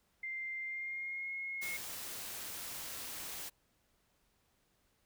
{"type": "tone with pitch glide", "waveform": "sine", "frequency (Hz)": [2093, 2161], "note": ["C7", "C#7"], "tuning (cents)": [0, -45], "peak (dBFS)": -38, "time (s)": [0.23, 1.77], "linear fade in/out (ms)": 5, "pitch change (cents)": 55, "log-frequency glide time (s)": [0.61, 1.32]}
{"type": "noise", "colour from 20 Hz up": "white", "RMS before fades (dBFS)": -44, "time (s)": [1.61, 3.5], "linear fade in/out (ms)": 20}
{"effects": ["pink hiss -75 dBFS RMS until 5.05 s"]}